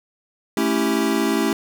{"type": "chord", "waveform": "square", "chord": "A dominant seventh", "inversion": "none", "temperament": "equal", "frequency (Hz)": [220, 277.2, 329.6, 392], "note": ["A3", "C#4", "E4", "G4"], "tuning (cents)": [0, 0, 0, 0], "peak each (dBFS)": [-24, -24, -24, -25], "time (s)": [0.57, 1.53], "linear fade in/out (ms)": 2, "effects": []}